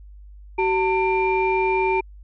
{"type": "tone cluster", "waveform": "sine", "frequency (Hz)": [379.4, 899, 2373], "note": ["F#4", "A5", "D7"], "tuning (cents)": [43, 37, 17], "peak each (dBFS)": [-20, -21, -25], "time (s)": [0.58, 2.01], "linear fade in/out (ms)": 10, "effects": ["tanh soft clip ceiling -9 dBFS", "added 50 Hz sine -40 dBFS peak until 2.23 s"]}